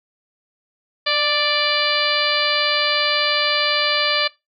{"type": "harmonic tone with a mistuned harmonic", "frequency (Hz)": 587.3, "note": "D5", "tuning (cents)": 0, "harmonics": [1, 2, 3, 4, 5, 6, 7, 8], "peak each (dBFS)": [-25, -25, -25, -25, -25, -25, -25, -25], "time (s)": [1.06, 4.28], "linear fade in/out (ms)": 10, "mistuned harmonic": 1, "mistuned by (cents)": 19, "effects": ["noise-tail reverb RT60 0.2 s tail -20 dB re dry"]}